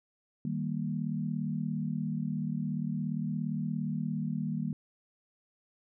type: chord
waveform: sine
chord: Eb major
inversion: none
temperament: equal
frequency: 155.56 / 196 / 233.1 Hz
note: Eb3 / G3 / Bb3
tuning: 0 / 0 / 0 cents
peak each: -34 / -35 / -35 dBFS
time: 0.45-4.73 s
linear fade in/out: 2 ms
effects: none